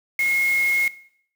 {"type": "tone in noise", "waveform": "sine", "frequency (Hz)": 2158, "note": "C#7", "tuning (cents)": -47, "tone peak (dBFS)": -18, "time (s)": [0.19, 0.88], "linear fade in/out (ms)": 2, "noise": "white", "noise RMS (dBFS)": -35, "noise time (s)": [0.19, 0.88], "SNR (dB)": 14, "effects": ["noise-tail reverb RT60 0.6 s tail -17 dB re dry"]}